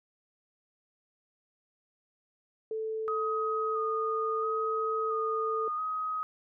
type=tone with pitch glide; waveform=sine; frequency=440 to 442.8 Hz; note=A4 to A4; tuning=0 to +11 cents; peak=-31 dBFS; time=2.71-5.68 s; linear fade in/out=2 ms; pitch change=+11 cents; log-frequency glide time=3.68-3.99 s
type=tone with vibrato; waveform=sine; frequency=1244.5 Hz; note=D#6; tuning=in tune; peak=-30 dBFS; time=3.08-6.23 s; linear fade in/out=0 ms; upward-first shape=square; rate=0.74 Hz; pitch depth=22 cents each way
effects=none